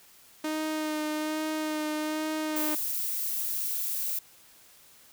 sawtooth tone with vibrato, 308.5 Hz, D#4, 15 cents flat, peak -25 dBFS, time 0.44-2.75 s, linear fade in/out 5 ms, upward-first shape sine, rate 1.2 Hz, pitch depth 18 cents each way
violet noise, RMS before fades -31 dBFS, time 2.56-4.19 s, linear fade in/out 5 ms
effects white hiss -56 dBFS RMS until 5.12 s

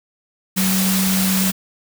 sine tone in noise, 189.6 Hz, F#3, 43 cents sharp, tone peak -17 dBFS, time 0.56-1.52 s, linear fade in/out 20 ms, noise white, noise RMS -21 dBFS, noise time 0.56-1.52 s, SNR +1 dB, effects none

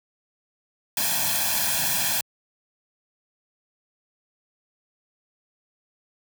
white noise with comb filter, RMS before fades -24 dBFS, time 0.97-2.21 s, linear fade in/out 2 ms, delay 1.2 ms, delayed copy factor +1, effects high-pass 100 Hz 12 dB/octave

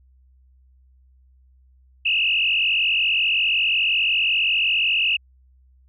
sine tone with frequency modulation, 2725 Hz, F7, 43 cents flat, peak -17 dBFS, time 2.05-5.17 s, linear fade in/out 10 ms, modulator 45.4 Hz, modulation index 3.6, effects added 64 Hz sine -52 dBFS peak until 5.88 s

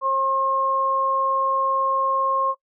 sine tone pair together, 536.7 / 1072 Hz, C5 / C6, +44 / +42 cents, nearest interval octave, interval 1198 cents, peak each -26 / -19 dBFS, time 0.01-2.55 s, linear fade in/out 50 ms, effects noise-tail reverb RT60 0.1 s tail -21 dB re dry

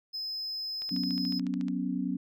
triangle tone, 5100 Hz, D#8, 42 cents sharp, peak -32 dBFS, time 0.13-1.4 s, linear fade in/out 20 ms
click train, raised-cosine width 0.2 ms, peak -29 dBFS, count 13, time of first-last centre 0.82-1.683 s, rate 13.9 Hz
sine chord, F# suspended fourth, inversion none, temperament equal, 185 / 246.9 / 277.2 Hz, F#3 / B3 / C#4, 0 / 0 / 0 cents, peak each -33 dBFS, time 0.91-2.17 s, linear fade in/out 10 ms
effects none

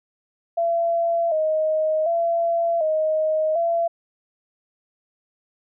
sine tone with vibrato, 650 Hz, E5, 24 cents flat, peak -18 dBFS, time 0.57-3.88 s, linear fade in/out 10 ms, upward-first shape square, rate 0.67 Hz, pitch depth 68 cents each way, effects none

